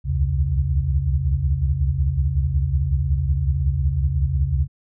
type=tone cluster; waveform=sine; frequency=66.5 / 72 / 82.7 / 134.6 Hz; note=C2 / D2 / E2 / C3; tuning=+29 / -34 / +6 / +49 cents; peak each=-23 dBFS; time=0.04-4.68 s; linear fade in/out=50 ms; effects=none